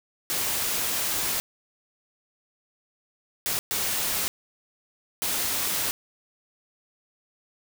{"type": "noise bursts at uneven times", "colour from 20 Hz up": "white", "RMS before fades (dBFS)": -27, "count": 4, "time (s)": [[0.3, 1.4], [3.46, 3.59], [3.71, 4.28], [5.22, 5.91]], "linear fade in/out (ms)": 0, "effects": []}